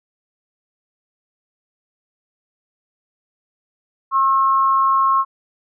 sine tone pair together, 1078.3 / 1318.5 Hz, C#6 / E6, -48 / 0 cents, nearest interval minor third, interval 348 cents, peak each -13 / -22 dBFS, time 4.11-5.25 s, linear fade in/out 50 ms, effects none

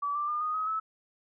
sine tone with pitch steps, 1149 / 1177.9 / 1207.5 / 1237.9 / 1269 / 1300.9 Hz, D6 / D6 / D6 / D#6 / D#6 / E6, -38 / +5 / +48 / -9 / +34 / -23 cents, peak -28 dBFS, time 0.02-0.8 s, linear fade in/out 10 ms, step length 130 ms, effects none

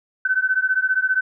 sine beating tone pair, 1514 / 1529 Hz, F#6 / G6, +39 / -44 cents, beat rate 15 Hz, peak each -20 dBFS, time 0.25-1.21 s, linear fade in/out 5 ms, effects none

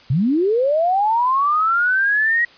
sine linear sweep, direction up, 115.2 to 1913 Hz, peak -14 dBFS, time 0.1-2.45 s, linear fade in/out 5 ms, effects white hiss -47 dBFS RMS until 2.57 s + resampled to 11025 Hz

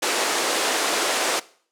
pink band-pass noise, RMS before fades -23 dBFS, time 0.02-1.4 s, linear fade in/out 10 ms, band 350 to 10000 Hz, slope 24 dB/octave, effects noise-tail reverb RT60 0.5 s tail -20 dB re dry

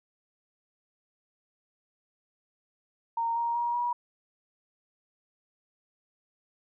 sine tone with pitch steps, 924 / 936.9 / 950 / 963.2 Hz, A#5 / A#5 / A#5 / B5, -16 / +8 / +33 / -44 cents, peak -26 dBFS, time 3.17-3.93 s, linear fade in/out 5 ms, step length 190 ms, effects none

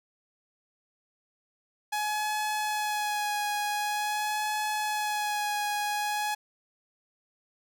sawtooth tone with vibrato, 840 Hz, G#5, 19 cents sharp, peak -24 dBFS, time 1.92-6.35 s, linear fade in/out 10 ms, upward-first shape sine, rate 0.46 Hz, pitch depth 21 cents each way, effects none

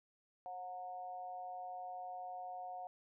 sine tone with amplitude modulation, 728 Hz, F#5, 28 cents flat, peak -40 dBFS, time 0.46-2.87 s, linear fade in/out 0 ms, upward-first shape sine, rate 192 Hz, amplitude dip 70%, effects none

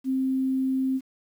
sine tone, 263.3 Hz, C4, 11 cents sharp, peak -22 dBFS, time 0.04-1.01 s, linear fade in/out 50 ms, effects 9-bit

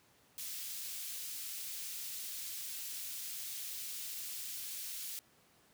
white high-pass noise, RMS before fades -43 dBFS, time 0.38-5.19 s, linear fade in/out 0 ms, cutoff 2900 Hz, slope 12 dB/octave, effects pink hiss -67 dBFS RMS until 5.73 s + high-pass 100 Hz 12 dB/octave

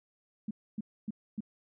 sine tone bursts, 213.5 Hz, G#3, 48 cents sharp, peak -32 dBFS, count 4, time 0.48-1.406 s, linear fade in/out 5 ms, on 29 ms, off 270 ms, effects none

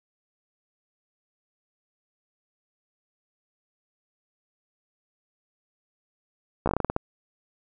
slowing click train, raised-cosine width 1 ms, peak -10 dBFS, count 10, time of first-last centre 6.66-6.964 s, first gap 14 ms, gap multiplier 1.21, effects none

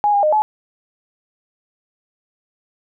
sine tone with pitch steps, 829 / 810 / 612 / 856 Hz, G#5 / G#5 / D#5 / A5, -3 / -43 / -29 / -48 cents, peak -12 dBFS, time 0.04-0.42 s, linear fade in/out 0 ms, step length 95 ms, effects none

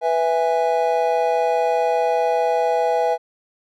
triangle chord, E major, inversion second, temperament just, 494.4 / 659.3 / 824.1 Hz, B4 / E5 / G#5, +2 / 0 / -14 cents, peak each -19 dBFS, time 0.01-3.18 s, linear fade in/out 50 ms, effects none

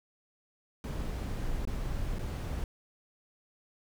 brown noise with dropouts, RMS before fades -34 dBFS, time 0.84-2.64 s, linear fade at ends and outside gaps 1 ms, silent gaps 1.652-1.674 / 2.186-2.192 s, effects none

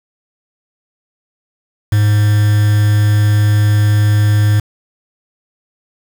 triangle tone with quantisation, 104.7 Hz, G#2, 15 cents sharp, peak -6 dBFS, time 1.92-4.6 s, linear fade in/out 5 ms, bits 4, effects none

